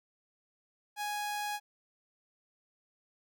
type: tone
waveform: sawtooth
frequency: 830.6 Hz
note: G#5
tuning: in tune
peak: -30 dBFS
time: 0.96-1.6 s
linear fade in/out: 50 ms
effects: none